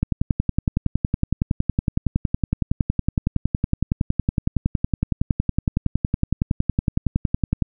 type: click train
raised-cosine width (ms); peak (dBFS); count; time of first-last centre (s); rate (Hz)
5; -6; 83; 0.03-7.623; 10.8
effects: none